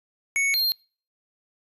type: tone pair in turn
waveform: square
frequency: 2217 / 4203 Hz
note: C#7 / C8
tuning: 0 / +7 cents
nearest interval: major seventh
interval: 1107 cents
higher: second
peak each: -21 dBFS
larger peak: neither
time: 0.36-0.54 / 0.54-0.72 s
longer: neither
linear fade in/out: 0 ms
effects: noise-tail reverb RT60 0.4 s tail -25 dB re dry + resampled to 32000 Hz